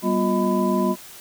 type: tone cluster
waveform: sine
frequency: 194.8 / 241.9 / 353.7 / 628 / 1000 Hz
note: G3 / B3 / F4 / D#5 / B5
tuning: -11 / -36 / +22 / +16 / +21 cents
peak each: -22 / -24 / -24 / -27 / -26 dBFS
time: 0.02-0.96 s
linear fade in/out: 50 ms
effects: white hiss -42 dBFS RMS until 1.2 s